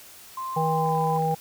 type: tone with pitch glide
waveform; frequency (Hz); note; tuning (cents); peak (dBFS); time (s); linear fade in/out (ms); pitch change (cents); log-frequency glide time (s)
sine; 1046.5 to 1006.2; C6 to B5; 0 to +32; -29; 0.37-1.18; 5; -68; 0.69-0.99
type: harmonic tone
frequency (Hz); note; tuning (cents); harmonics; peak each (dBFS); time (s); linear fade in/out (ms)
159.9; D#3; +48; 1 / 3 / 5; -26 / -28 / -24; 0.56-1.35; 10
type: click train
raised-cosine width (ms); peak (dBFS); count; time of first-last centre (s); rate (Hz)
0.5; -32; 17; 0.86-1.343; 33.1
effects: white hiss -47 dBFS RMS until 1.4 s